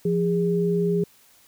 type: tone pair together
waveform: sine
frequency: 173.09 / 409.3 Hz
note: F3 / G#4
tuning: -15 / -25 cents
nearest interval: octave + minor third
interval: 1490 cents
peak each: -22 dBFS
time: 0.05-1.04 s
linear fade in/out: 5 ms
effects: white hiss -56 dBFS RMS until 1.47 s